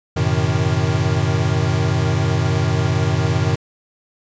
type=chord; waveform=square; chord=F# diminished seventh; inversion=none; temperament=equal with one note detuned; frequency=92.5 / 110 / 127.75 / 155.56 Hz; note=F#2 / A2 / C3 / Eb3; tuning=0 / 0 / -41 / 0 cents; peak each=-22 dBFS; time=0.16-3.56 s; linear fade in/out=10 ms; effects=resampled to 16000 Hz